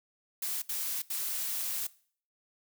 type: noise bursts at uneven times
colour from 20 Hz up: blue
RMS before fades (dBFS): -34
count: 3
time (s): 0.42-0.62 / 0.69-1.02 / 1.1-1.87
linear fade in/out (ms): 5
effects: noise-tail reverb RT60 0.5 s tail -20 dB re dry